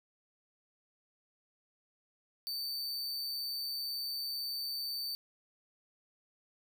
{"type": "tone", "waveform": "45% pulse", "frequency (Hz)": 4569, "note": "D8", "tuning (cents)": -48, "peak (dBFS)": -35, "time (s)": [2.47, 5.15], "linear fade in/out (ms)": 0, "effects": []}